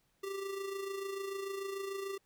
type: tone with amplitude modulation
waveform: square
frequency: 392 Hz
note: G4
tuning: in tune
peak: -36 dBFS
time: 0.23-2.18 s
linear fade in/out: 10 ms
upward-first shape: sine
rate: 26.8 Hz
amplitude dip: 50%
effects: pink hiss -75 dBFS RMS until 2.25 s